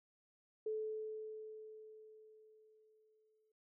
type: tone with exponential decay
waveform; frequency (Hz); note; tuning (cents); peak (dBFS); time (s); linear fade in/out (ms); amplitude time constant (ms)
sine; 434; A4; -24; -36; 0.66-3.52; 5; 620
effects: none